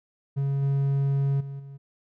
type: tone with level steps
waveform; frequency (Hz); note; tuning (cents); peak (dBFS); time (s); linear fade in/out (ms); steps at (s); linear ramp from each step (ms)
triangle; 138.59; C#3; 0; -21 / -19 / -31 / -37; 0.36-1.78; 20; 0.62 / 1.4 / 1.59; 10
effects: none